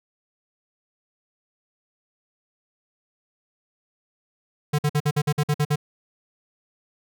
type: tone bursts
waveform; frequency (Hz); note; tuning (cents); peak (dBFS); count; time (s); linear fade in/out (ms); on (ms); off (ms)
square; 148.1; D3; +15; -19; 10; 4.73-5.759; 10; 57; 51
effects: none

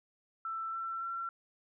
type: tone with pitch steps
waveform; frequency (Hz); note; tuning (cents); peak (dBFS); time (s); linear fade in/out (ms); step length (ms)
sine; 1331 / 1344.1 / 1357.4; E6 / E6 / F6; +16 / +33 / -50; -35; 0.45-1.29; 2; 280
effects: none

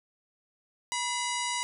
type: harmonic tone with a mistuned harmonic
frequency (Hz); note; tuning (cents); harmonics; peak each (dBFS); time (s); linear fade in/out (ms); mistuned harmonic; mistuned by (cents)
969; B5; -33; 1 / 2 / 3 / 4 / 5 / 6 / 7 / 8 / 9 / 10; -33 / -36 / -38 / -39 / -40 / -41 / -41 / -42 / -43 / -43; 0.92-1.63; 0; 2; +84
effects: none

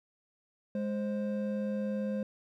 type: tone pair together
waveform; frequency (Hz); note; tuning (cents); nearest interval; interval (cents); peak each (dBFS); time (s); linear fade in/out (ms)
triangle; 207.7 / 525; G#3 / C5; 0 / +6; octave + major third; 1606; -30 / -34; 0.75-2.23; 2
effects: none

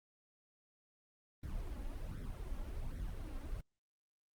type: noise with flanger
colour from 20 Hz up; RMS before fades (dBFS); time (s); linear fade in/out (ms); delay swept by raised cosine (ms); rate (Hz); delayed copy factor
brown; -42; 1.43-3.61; 5; 0.52 to 3.72; 1.3; +0.75
effects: Opus 32 kbps

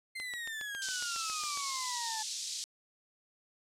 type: exponential sweep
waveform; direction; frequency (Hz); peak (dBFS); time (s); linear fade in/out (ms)
35% pulse; down; 2100 to 861; -36; 0.15-2.23; 10
type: click train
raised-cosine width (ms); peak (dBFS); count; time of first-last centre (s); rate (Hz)
0.2; -27; 11; 0.2-1.574; 7.28
type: band-pass noise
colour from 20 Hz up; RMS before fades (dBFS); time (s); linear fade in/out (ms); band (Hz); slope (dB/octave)
pink; -39; 0.82-2.64; 0; 4100 to 7800; 24
effects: low-pass 12000 Hz 12 dB/octave

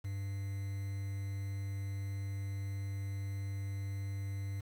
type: tone with quantisation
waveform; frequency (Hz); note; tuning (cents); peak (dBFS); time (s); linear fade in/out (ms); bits
triangle; 98.8; G2; +14; -34; 0.04-4.61; 10; 9
effects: none

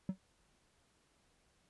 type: tone with exponential decay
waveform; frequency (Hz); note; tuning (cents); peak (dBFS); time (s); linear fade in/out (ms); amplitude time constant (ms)
triangle; 188.7; F#3; +34; -28; 0.09-0.18; 2; 18
effects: pink hiss -73 dBFS RMS until 1.69 s + resampled to 24000 Hz

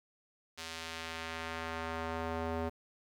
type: tone with band-pass filter sweep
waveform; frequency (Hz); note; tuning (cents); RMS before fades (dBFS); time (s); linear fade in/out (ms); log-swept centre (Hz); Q
square; 81.9; E2; -11; -39; 0.57-2.7; 20; 4500 to 560; 0.78
effects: 10-bit

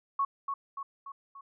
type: tone with echo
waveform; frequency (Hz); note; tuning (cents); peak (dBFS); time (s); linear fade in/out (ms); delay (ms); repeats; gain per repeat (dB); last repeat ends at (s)
sine; 1106; C#6; -4; -25; 0.19-0.25; 5; 290; 4; -5; 1.41
effects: none

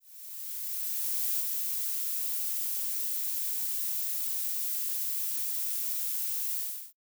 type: noise with ADSR envelope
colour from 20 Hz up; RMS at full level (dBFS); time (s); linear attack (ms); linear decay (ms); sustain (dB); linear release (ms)
violet; -29; 0-6.93; 1400; 9; -3; 370
effects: noise-tail reverb RT60 0.1 s tail -25 dB re dry

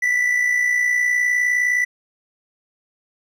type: tone with amplitude modulation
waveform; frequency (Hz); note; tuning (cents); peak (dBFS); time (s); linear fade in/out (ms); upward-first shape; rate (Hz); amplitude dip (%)
triangle; 1975.5; B6; 0; -12; 0.02-1.85; 10; sine; 59.6; 50
effects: none

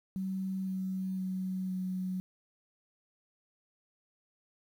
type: tone with pitch steps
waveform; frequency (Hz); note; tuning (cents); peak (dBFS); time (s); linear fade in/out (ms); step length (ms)
sine; 190 / 188.47 / 186.95 / 185.45; F#3 / F#3 / F#3 / F#3; +46 / +32 / +18 / +4; -32; 0.16-2.2; 0; 510
effects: 10-bit

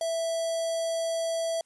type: tone with notch filter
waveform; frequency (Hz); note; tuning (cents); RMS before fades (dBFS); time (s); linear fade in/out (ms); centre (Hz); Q
square; 659.3; E5; 0; -29; 0.01-1.61; 2; 1700; 0.57
effects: white hiss -70 dBFS RMS until 1.65 s + resampled to 24000 Hz

